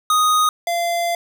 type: tone pair in turn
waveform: square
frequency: 1244.5 / 688 Hz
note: D#6 / F5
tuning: 0 / -26 cents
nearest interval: minor seventh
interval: 1026 cents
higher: first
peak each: -14 / -19 dBFS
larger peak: first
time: 0.1-0.49 / 0.67-1.15 s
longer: second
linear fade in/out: 2 ms
effects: none